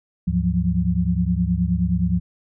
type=tone cluster; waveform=sine; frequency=73.2 / 102.1 / 172.4 / 182 Hz; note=D2 / G#2 / F3 / F#3; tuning=-5 / -29 / -22 / -28 cents; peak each=-24 / -26 / -21 / -23 dBFS; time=0.27-2.2 s; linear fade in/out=10 ms; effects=none